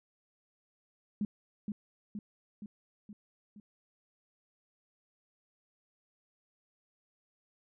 sine tone with echo, 207.7 Hz, G#3, in tune, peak -29 dBFS, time 1.21-1.25 s, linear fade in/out 2 ms, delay 470 ms, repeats 5, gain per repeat -4 dB, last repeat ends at 3.6 s, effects none

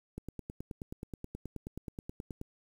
click train, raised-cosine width 3 ms, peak -27 dBFS, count 22, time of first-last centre 0.18-2.414 s, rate 9.4 Hz, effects 9-bit

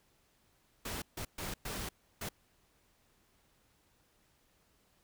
pink noise bursts at uneven times, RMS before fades -40 dBFS, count 5, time 0.85-1.02 / 1.17-1.25 / 1.38-1.54 / 1.65-1.89 / 2.21-2.29 s, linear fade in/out 5 ms, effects pink hiss -71 dBFS RMS until 5.03 s

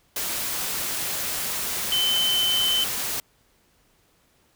sine tone in noise, 3062 Hz, G7, 41 cents flat, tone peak -20 dBFS, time 1.92-2.84 s, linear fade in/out 2 ms, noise white, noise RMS -28 dBFS, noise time 0.16-3.2 s, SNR +5 dB, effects pink hiss -63 dBFS RMS until 4.55 s

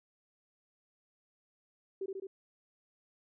sine tone with echo, 386.1 Hz, G4, 26 cents flat, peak -34 dBFS, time 2.01-2.06 s, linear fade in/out 5 ms, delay 70 ms, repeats 3, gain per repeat -2 dB, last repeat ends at 2.27 s, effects none

